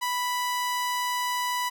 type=tone; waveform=sawtooth; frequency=987.8 Hz; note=B5; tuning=in tune; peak=-22 dBFS; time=0.01-1.7 s; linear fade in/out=20 ms; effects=none